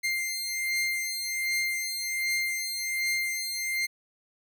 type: beating tone pair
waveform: sawtooth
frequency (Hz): 2100 / 2101.3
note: C7 / C7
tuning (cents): +6 / +7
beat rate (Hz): 1.3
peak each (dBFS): -26 / -29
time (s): 0.03-3.87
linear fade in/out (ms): 20
effects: none